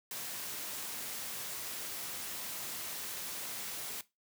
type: noise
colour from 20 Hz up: white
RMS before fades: -41 dBFS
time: 0.11-4.01 s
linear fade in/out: 2 ms
effects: noise-tail reverb RT60 0.2 s tail -17 dB re dry + high-pass 100 Hz 12 dB/octave